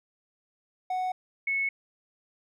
triangle / sine tone pair in turn, 740 / 2200 Hz, F#5 / C#7, 0 / -14 cents, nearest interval octave + perfect fifth, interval 1886 cents, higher second, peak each -25 dBFS, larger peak neither, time 0.9-1.12 / 1.47-1.69 s, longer neither, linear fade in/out 5 ms, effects none

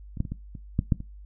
clicks, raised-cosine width 5 ms, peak -24 / -13 / -23 / -19 / -26 / -10 / -8 / -24 dBFS, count 8, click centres 0.172 / 0.204 / 0.252 / 0.32 / 0.552 / 0.791 / 0.922 / 1.004 s, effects noise-tail reverb RT60 0.2 s tail -19 dB re dry + added 50 Hz sine -42 dBFS peak until 1.25 s

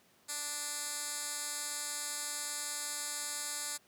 10% pulse tone with band-pass filter, 293.7 Hz, D4, in tune, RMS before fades -39 dBFS, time 0.28-3.78 s, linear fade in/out 20 ms, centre 8700 Hz, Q 1.6, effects pink hiss -66 dBFS RMS until 3.87 s + high-pass 150 Hz 12 dB/octave

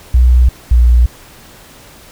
sine tone pair in turn, 61.74 / 59.81 Hz, B1 / A#1, 0 / +45 cents, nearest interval minor second, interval 55 cents, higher first, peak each -4 dBFS, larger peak neither, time 0.14-0.49 / 0.71-1.06 s, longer neither, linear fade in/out 5 ms, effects pink hiss -39 dBFS RMS until 2.11 s

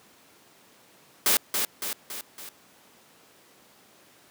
white noise with echo, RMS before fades -21 dBFS, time 1.26-1.37 s, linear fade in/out 2 ms, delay 280 ms, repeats 4, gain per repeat -5 dB, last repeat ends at 2.49 s, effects pink hiss -56 dBFS RMS until 4.3 s + high-pass 200 Hz 12 dB/octave

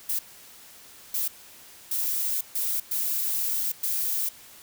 violet noise bursts at uneven times, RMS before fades -27 dBFS, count 6, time 0.09-0.19 / 1.14-1.28 / 1.91-2.41 / 2.55-2.8 / 2.91-3.72 / 3.83-4.29 s, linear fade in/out 5 ms, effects white hiss -49 dBFS RMS until 4.62 s

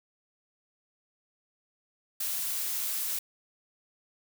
blue noise, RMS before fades -32 dBFS, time 2.2-3.19 s, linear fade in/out 5 ms, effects none

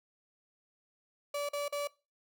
35% pulse tone bursts, 577 Hz, D5, 31 cents flat, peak -31 dBFS, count 3, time 1.34-1.874 s, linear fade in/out 5 ms, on 150 ms, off 42 ms, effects noise-tail reverb RT60 0.3 s tail -22 dB re dry

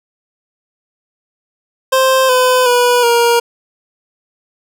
25% pulse tone with pitch steps, 525 / 506.5 / 488.7 / 471.5 Hz, C5 / B4 / B4 / A#4, +6 / +44 / -18 / +20 cents, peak -5 dBFS, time 1.92-3.4 s, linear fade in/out 10 ms, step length 370 ms, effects none

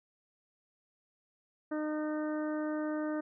harmonic tone, 305.4 Hz, D#4, 32 cents flat, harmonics 1 / 2 / 3 / 4 / 5 / 6, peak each -33 / -38 / -48 / -46 / -47 / -52 dBFS, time 1.71-3.21 s, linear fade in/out 10 ms, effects none

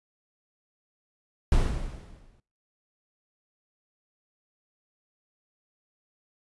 brown noise with exponential decay, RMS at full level -20 dBFS, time 1.52-2.4 s, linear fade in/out 1 ms, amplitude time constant 190 ms, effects noise-tail reverb RT60 0.5 s tail -26 dB re dry + resampled to 24000 Hz

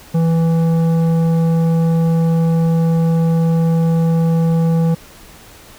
sine tone with tanh clipping, 164.81 Hz, E3, in tune, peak -13 dBFS, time 0.14-4.95 s, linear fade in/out 10 ms, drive 11 dB, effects pink hiss -41 dBFS RMS until 5.78 s

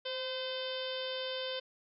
harmonic tone with a mistuned harmonic, 513 Hz, C5, 34 cents flat, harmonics 1 / 2 / 3 / 4 / 5 / 6 / 7 / 8 / 9 / 10, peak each -38 / -49 / -47 / -52 / -50 / -42 / -43 / -54 / -49 / -53 dBFS, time 0.05-1.6 s, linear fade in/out 10 ms, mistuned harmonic 1, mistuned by +24 cents, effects none

